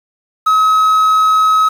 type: tone with quantisation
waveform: triangle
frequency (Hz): 1278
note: D#6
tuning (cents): +46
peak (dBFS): -6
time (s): 0.46-1.69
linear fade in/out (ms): 10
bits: 6
effects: none